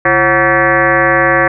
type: tone with frequency modulation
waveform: sine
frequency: 1140 Hz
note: C#6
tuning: 48 cents sharp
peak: -7 dBFS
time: 0.05-1.48 s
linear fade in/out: 5 ms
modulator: 200 Hz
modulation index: 4.2
effects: none